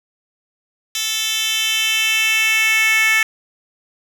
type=tone with high-pass filter sweep; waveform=10% pulse; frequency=440 Hz; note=A4; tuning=in tune; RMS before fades=-17 dBFS; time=0.95-3.23 s; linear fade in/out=2 ms; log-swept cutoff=3900 to 2000 Hz; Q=3.2; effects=none